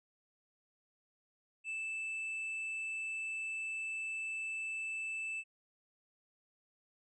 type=tone with hard clipping; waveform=sine; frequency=2637 Hz; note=E7; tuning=in tune; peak=-38 dBFS; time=1.64-5.44 s; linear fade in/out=50 ms; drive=3 dB; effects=resampled to 24000 Hz